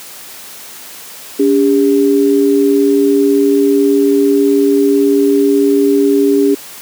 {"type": "tone pair together", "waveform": "sine", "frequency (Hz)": [283.6, 401.8], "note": ["C#4", "G4"], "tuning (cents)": [40, 43], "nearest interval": "tritone", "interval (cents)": 603, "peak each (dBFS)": -10, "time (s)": [1.39, 6.55], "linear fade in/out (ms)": 10, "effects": ["white hiss -32 dBFS RMS until 6.81 s", "high-pass 150 Hz 12 dB/octave"]}